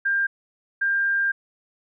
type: tone pair in turn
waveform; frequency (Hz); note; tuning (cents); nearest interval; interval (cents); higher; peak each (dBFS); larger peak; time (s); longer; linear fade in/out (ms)
sine; 1596 / 1596; G6 / G6; +31 / +31; unison; 0; neither; -19 / -19; neither; 0.05-0.27 / 0.81-1.32; second; 10
effects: none